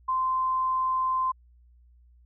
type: tone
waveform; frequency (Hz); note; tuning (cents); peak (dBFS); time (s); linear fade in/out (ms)
sine; 1038; C6; -14; -23; 0.08-1.32; 10
effects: added 60 Hz sine -54 dBFS peak until 2.25 s